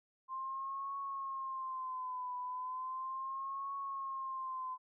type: tone with vibrato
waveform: sine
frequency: 1048 Hz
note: C6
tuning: 2 cents sharp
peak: -38 dBFS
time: 0.28-4.78 s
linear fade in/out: 50 ms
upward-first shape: triangle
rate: 0.36 Hz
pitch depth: 96 cents each way
effects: none